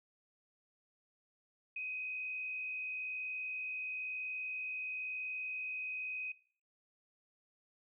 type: tone with frequency modulation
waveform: sine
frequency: 2515 Hz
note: D#7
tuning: 18 cents sharp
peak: -38 dBFS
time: 1.76-6.32 s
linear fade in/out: 5 ms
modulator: 61 Hz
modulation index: 0.64
effects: noise-tail reverb RT60 0.6 s tail -24 dB re dry